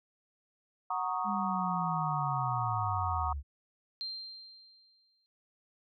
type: chord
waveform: sine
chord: D# minor seventh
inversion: first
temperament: equal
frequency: 740 / 932.3 / 1108.7 / 1244.5 Hz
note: F#5 / A#5 / C#6 / D#6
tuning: 0 / 0 / 0 / 0 cents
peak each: -36 dBFS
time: 0.9-3.33 s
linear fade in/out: 5 ms
type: linear sweep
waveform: sine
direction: down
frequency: 207.7 to 66.7 Hz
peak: -34 dBFS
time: 1.24-3.43 s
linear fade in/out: 50 ms
type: tone with exponential decay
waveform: sine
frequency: 4164 Hz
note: C8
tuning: 9 cents flat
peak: -34 dBFS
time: 4.01-5.26 s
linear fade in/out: 0 ms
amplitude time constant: 270 ms
effects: none